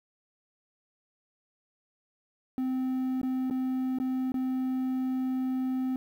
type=tone with dropouts; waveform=triangle; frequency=258.5 Hz; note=C4; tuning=21 cents flat; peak=-25 dBFS; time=2.58-5.96 s; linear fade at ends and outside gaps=1 ms; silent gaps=3.215-3.231 / 3.5-3.509 / 3.986-4 / 4.32-4.342 s; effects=10-bit